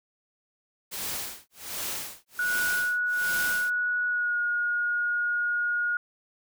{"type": "noise with tremolo", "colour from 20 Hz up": "white", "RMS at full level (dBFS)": -32, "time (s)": [0.91, 3.71], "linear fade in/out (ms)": 20, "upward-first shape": "sine", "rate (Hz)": 1.3, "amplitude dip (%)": 100}
{"type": "tone with pitch glide", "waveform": "sine", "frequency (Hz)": [1464, 1437.2], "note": ["F#6", "F6"], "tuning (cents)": [-19, 49], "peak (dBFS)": -24, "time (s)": [2.39, 5.97], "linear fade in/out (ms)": 2, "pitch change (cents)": -32, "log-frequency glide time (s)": [4.07, 4.4]}
{"effects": []}